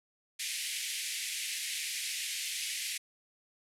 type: band-pass noise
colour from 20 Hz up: pink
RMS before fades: -37 dBFS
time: 0.39-2.98 s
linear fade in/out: 10 ms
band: 2000 to 12000 Hz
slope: 48 dB/octave
effects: none